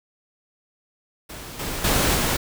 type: noise with level steps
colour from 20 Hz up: pink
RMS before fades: -37 / -29 / -20 / -22 dBFS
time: 1.29-2.37 s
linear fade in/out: 10 ms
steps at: 1.59 / 1.84 / 2.15 s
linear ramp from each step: 5 ms
effects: none